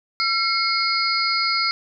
sine tone cluster, 1354 / 2161 / 4335 / 4903 Hz, E6 / C#7 / C#8 / D#8, +46 / -45 / -39 / -26 cents, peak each -24 dBFS, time 0.2-1.71 s, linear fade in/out 0 ms, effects none

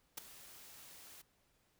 white noise with ADSR envelope, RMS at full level -40 dBFS, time 0.17-1.22 s, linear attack 10 ms, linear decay 9 ms, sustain -16 dB, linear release 9 ms, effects pink hiss -75 dBFS RMS until 1.79 s

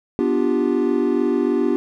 triangle chord, G dominant seventh, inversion first, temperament equal, 246.9 / 293.7 / 349.2 / 392 Hz, B3 / D4 / F4 / G4, 0 / 0 / 0 / 0 cents, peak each -20 dBFS, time 0.19-1.76 s, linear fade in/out 0 ms, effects none

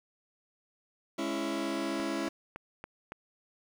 sawtooth chord, C# minor, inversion second, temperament just, 207.9 / 277.2 / 332.6 Hz, G#3 / C#4 / E4, +2 / 0 / +16 cents, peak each -35 / -31 / -30 dBFS, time 1.18-2.29 s, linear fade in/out 10 ms
click train, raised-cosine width 0.5 ms, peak -26 dBFS, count 5, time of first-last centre 2-3.12 s, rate 3.57 Hz
effects low-pass 7000 Hz 12 dB/octave + 9-bit

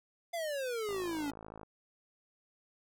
square exponential sweep, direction down, 698.5 to 277.2 Hz, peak -35 dBFS, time 0.33-1.31 s, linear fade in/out 10 ms
click train, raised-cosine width 1 ms, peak -33 dBFS, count 41, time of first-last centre 0.89-1.632 s, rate 53.9 Hz
effects none

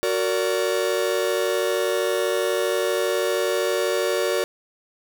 45% pulse chord, Gb augmented, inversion none, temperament just, 370 / 462.5 / 578.1 Hz, Gb4 / Bb4 / D5, 0 / -14 / -27 cents, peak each -25 dBFS, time 0.03-4.44 s, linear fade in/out 0 ms, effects none

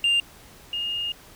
sine tone pair in turn, 2797 / 2839 Hz, F7 / F7, +2 / +28 cents, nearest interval unison, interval 26 cents, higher second, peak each -15 / -25 dBFS, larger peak first, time 0.04-0.2 / 0.73-1.12 s, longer second, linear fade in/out 2 ms, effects tanh soft clip ceiling -17 dBFS + pink hiss -49 dBFS RMS until 1.35 s

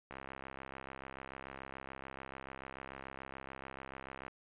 click train, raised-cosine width 0.5 ms, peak -30 dBFS, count 280, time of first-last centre 0.11-4.28 s, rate 66.9 Hz, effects resampled to 8000 Hz

